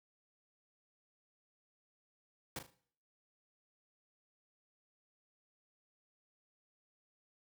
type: noise with echo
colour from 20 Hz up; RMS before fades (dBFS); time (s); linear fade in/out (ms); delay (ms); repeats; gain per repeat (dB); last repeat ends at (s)
pink; -41; 2.56-2.59; 2; 38; 4; -9; 2.742
effects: noise-tail reverb RT60 0.6 s tail -20 dB re dry + high-pass 80 Hz 12 dB/octave